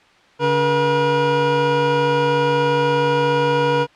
25% pulse tone pair together, 142.42 / 480 Hz, C#3 / B4, +47 / -49 cents, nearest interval octave + major sixth, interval 2104 cents, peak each -18 / -12 dBFS, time 0.39-3.87 s, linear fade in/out 50 ms, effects white hiss -51 dBFS RMS until 3.95 s + low-pass 3000 Hz 12 dB/octave

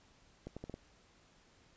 accelerating click train, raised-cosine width 2 ms, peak -30 dBFS, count 5, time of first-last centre 0.47-0.741 s, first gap 96 ms, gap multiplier 0.77, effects pink hiss -66 dBFS RMS until 1.76 s + resampled to 16000 Hz

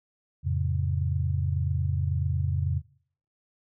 sine chord, F augmented, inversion none, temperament just, 87.31 / 109.13 / 136.42 Hz, F2 / A2 / C#3, 0 / -14 / -27 cents, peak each -26 / -32 / -28 dBFS, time 0.43-2.82 s, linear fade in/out 50 ms, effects noise-tail reverb RT60 0.6 s tail -22 dB re dry

